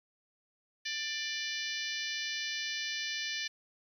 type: harmonic tone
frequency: 591 Hz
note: D5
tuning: 11 cents sharp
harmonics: 3 / 4 / 5 / 6 / 7 / 8 / 9 / 10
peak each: -40 / -41 / -42 / -43 / -43 / -44 / -45 / -45 dBFS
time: 0.85-3.48 s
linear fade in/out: 10 ms
effects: 11-bit